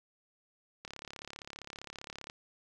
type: click train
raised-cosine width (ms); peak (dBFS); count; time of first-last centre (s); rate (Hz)
0.2; -26; 52; 0.85-2.299; 35.2
effects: none